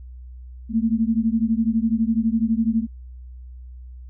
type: beating tone pair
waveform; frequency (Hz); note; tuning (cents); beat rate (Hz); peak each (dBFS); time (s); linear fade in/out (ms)
sine; 220 / 232; A3 / A#3; 0 / -8; 12; -20 / -21; 0.69-2.87; 50
effects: added 62 Hz sine -36 dBFS peak until 4.09 s

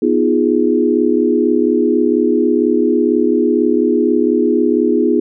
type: chord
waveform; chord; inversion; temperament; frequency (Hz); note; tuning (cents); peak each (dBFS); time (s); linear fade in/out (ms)
sine; F half-diminished seventh; second; equal; 246.9 / 311.1 / 349.2 / 415.3; Cb4 / Eb4 / F4 / Ab4; 0 / 0 / 0 / 0; -16; 0.02-5.2; 5
effects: none

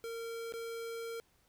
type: tone with dropouts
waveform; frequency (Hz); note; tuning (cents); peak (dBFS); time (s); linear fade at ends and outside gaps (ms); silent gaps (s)
square; 459.8; A#4; -24; -40; 0.04-1.2; 0; 0.523-0.538
effects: pink hiss -71 dBFS RMS until 1.48 s

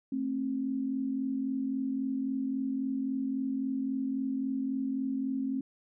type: tone pair together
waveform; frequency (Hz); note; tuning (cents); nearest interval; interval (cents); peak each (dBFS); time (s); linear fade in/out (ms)
sine; 224.2 / 267.9; A3 / C4; +33 / +41; minor third; 308; -36 / -30; 0.12-5.61; 5
effects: none

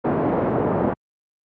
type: band-pass noise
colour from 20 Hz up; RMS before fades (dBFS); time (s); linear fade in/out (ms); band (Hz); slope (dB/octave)
pink; -21; 0.04-0.94; 10; 180 to 770; 12
effects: low-pass 2000 Hz 12 dB/octave + Opus 48 kbps

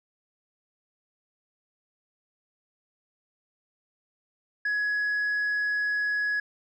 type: tone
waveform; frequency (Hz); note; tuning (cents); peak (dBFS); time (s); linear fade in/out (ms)
sine; 1679; G#6; +18; -22; 4.65-6.4; 5
effects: tanh soft clip ceiling -23 dBFS

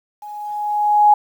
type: tone with level ramp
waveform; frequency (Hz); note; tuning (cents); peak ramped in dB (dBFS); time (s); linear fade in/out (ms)
sine; 835; G#5; +9; -31 to -6; 0.22-1.14; 5
effects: 8-bit

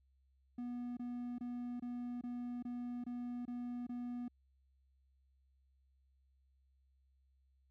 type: tone bursts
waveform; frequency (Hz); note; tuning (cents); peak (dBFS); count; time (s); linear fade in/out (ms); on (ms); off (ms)
triangle; 243.5; B3; -24; -38; 9; 0.58-4.282; 5; 390; 24
effects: added 66 Hz sine -70 dBFS peak until 7.7 s

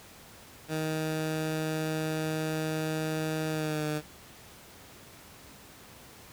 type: tone with pitch glide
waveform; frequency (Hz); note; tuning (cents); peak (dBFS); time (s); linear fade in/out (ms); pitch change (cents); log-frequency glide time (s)
15% pulse; 157 to 151.83; D#3 to D#3; +16 to -42; -23; 0.68-4.02; 50; -58; 3.49-3.86
effects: pink hiss -51 dBFS RMS until 6.32 s + high-pass 60 Hz 12 dB/octave

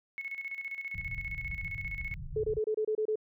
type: tone with tremolo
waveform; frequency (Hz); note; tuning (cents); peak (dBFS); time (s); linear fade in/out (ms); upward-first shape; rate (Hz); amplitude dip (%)
sine; 2196; C#7; -17; -34; 0.18-2.14; 0; square; 15; 65
type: low-pass noise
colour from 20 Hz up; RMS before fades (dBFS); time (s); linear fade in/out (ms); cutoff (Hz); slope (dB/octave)
pink; -41; 0.94-2.59; 5; 160; 48
type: tone bursts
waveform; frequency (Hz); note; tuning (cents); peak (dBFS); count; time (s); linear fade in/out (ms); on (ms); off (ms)
sine; 431.4; A4; -34; -27; 8; 2.36-3.157; 5; 76; 27
effects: none

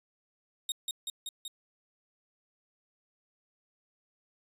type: tone with echo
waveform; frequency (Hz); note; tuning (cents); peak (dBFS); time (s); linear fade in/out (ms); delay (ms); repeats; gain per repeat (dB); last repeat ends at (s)
sawtooth; 3729; A#7; 0; -27; 0.69-0.72; 2; 190; 4; -2; 1.48
effects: resampled to 32000 Hz

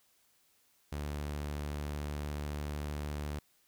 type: tone with pitch glide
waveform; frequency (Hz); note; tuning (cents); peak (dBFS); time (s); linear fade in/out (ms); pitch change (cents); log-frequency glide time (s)
sawtooth; 73.42 to 73.85; D2 to D2; 0 to +10; -32; 0.92-3.39; 5; +10; 1.57-2.93
effects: white hiss -70 dBFS RMS until 3.67 s

